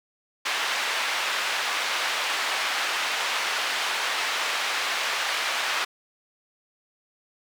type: band-pass noise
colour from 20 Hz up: white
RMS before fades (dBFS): -27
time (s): 0.45-5.85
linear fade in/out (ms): 10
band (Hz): 760 to 3000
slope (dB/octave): 12
effects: none